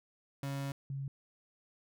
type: tone pair in turn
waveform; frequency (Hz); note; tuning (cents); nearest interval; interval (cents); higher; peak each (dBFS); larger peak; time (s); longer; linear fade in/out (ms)
35% pulse / sine; 138.59 / 137.16; C#3 / C#3; 0 / -18; unison; 18; first; -34 / -36; first; 0.43-0.72 / 0.9-1.08; first; 2
effects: none